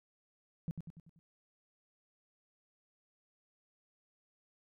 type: tone with echo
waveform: sine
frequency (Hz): 164.81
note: E3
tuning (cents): 0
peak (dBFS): -32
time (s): 0.68-0.71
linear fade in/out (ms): 0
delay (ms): 96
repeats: 5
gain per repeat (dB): -6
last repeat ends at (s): 1.19
effects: tanh soft clip ceiling -30 dBFS